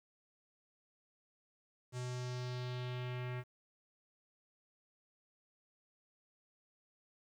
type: tone with low-pass filter sweep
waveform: square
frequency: 124.9 Hz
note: B2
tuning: 20 cents sharp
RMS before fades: -41 dBFS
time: 1.92-3.44 s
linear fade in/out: 50 ms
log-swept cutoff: 7900 to 2100 Hz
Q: 2.2
effects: 11-bit